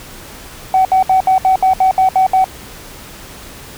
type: tone bursts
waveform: sine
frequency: 756 Hz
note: F#5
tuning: 37 cents sharp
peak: -6 dBFS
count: 10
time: 0.74-2.443 s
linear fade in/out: 2 ms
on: 110 ms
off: 67 ms
effects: tanh soft clip ceiling -4 dBFS + pink hiss -34 dBFS RMS until 3.77 s